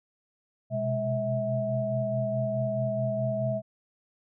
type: tone cluster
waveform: sine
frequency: 124.9 / 129.6 / 206.2 / 647 Hz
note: B2 / C3 / G#3 / E5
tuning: +20 / -16 / -12 / -32 cents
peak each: -31 / -37 / -34 / -28 dBFS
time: 0.7-3.62 s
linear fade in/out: 50 ms
effects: none